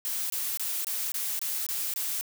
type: noise bursts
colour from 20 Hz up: blue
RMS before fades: -31 dBFS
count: 8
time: 0.05-2.211 s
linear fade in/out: 0 ms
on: 250 ms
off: 23 ms
effects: none